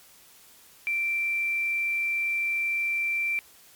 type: tone with quantisation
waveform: sine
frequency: 2349 Hz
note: D7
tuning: in tune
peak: -24 dBFS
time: 0.87-3.39 s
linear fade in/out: 0 ms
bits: 8
effects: white hiss -54 dBFS RMS until 3.75 s + MP3 96 kbps